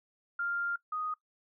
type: tone pair in turn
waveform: sine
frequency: 1396.9 / 1244.5 Hz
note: F6 / D#6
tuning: 0 / 0 cents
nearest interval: major second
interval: 200 cents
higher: first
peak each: -30 / -32 dBFS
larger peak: first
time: 0.39-0.76 / 0.92-1.14 s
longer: first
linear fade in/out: 5 ms
effects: noise-tail reverb RT60 0.1 s tail -20 dB re dry